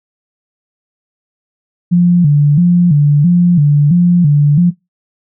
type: tone with vibrato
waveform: sine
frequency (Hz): 160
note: D#3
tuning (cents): +49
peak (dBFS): -5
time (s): 1.91-4.71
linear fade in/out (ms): 20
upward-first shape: square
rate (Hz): 1.5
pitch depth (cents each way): 160
effects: noise-tail reverb RT60 0.2 s tail -21 dB re dry